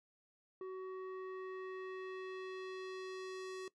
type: tone with low-pass filter sweep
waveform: square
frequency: 375.3 Hz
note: F#4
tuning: 25 cents sharp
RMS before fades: -45 dBFS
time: 0.61-3.68 s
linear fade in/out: 2 ms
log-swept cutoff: 950 to 7200 Hz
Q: 1.1
effects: noise-tail reverb RT60 0.1 s tail -18 dB re dry